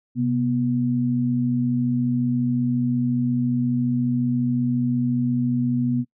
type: tone pair together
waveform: sine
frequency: 129 / 243.5 Hz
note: C3 / B3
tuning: -24 / -24 cents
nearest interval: major seventh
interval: 1100 cents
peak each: -24 / -20 dBFS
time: 0.15-6.05 s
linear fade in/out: 50 ms
effects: noise-tail reverb RT60 0.1 s tail -23 dB re dry